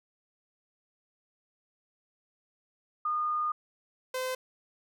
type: tone pair in turn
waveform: sine / sawtooth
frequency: 1222 / 513.8 Hz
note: D#6 / C5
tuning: -32 / -32 cents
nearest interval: octave + minor third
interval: 1500 cents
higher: first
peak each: -27 / -27 dBFS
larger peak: neither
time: 3.05-3.52 / 4.14-4.35 s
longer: first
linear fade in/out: 5 ms
effects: none